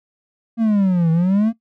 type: exponential two-way sweep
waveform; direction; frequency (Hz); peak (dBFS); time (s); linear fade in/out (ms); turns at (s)
triangle; down then up; 233.1 to 160.3 to 233.1; -11; 0.57-1.53; 50; 1.11
effects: noise-tail reverb RT60 0.1 s tail -17 dB re dry